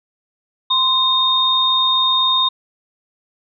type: tone pair together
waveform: sine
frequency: 1035 / 3688 Hz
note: C6 / A#7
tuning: -19 / -19 cents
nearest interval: octave + minor seventh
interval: 2200 cents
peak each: -18 / -14 dBFS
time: 0.7-2.49 s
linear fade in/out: 10 ms
effects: none